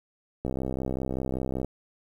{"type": "click train", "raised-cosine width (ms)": 2, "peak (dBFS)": -17, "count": 79, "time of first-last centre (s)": [0.45, 1.646], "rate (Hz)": 65.2, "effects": ["9-bit"]}